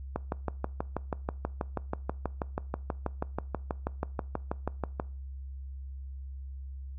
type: click train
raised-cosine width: 1 ms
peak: -16 dBFS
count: 31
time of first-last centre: 0.16-4.999 s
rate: 6.2 Hz
effects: noise-tail reverb RT60 0.4 s tail -22 dB re dry + added 67 Hz sine -38 dBFS peak until 6.98 s